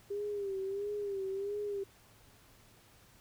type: tone with vibrato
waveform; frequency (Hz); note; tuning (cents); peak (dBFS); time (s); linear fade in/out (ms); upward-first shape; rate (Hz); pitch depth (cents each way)
sine; 399; G4; +31; -34; 0.1-1.84; 10; sine; 1.5; 69
effects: added 111 Hz sine -68 dBFS peak until 3.2 s + pink hiss -62 dBFS RMS until 3.2 s